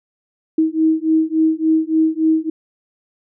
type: beating tone pair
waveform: sine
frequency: 316.5 / 320 Hz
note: D#4 / D#4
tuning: +30 / +49 cents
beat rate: 3.5 Hz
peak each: -16 dBFS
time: 0.58-2.5 s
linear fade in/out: 5 ms
effects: none